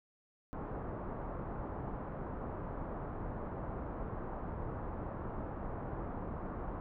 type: low-pass noise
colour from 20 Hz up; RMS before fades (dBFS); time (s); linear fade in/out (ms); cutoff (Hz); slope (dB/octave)
pink; -41; 0.53-6.8; 0; 1200; 24
effects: none